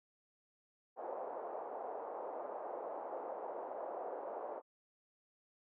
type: band-pass noise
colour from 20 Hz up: pink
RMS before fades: -44 dBFS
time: 0.96-4.62 s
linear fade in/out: 50 ms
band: 490 to 830 Hz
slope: 24 dB/octave
effects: none